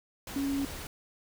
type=tone in noise; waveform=sine; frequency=277.2 Hz; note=C#4; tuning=in tune; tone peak=-28 dBFS; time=0.36-0.65 s; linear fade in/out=2 ms; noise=pink; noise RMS=-41 dBFS; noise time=0.27-0.87 s; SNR=+10 dB; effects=none